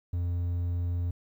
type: tone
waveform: triangle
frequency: 87.31 Hz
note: F2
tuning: in tune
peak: -25 dBFS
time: 0.13-1.11 s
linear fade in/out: 5 ms
effects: 11-bit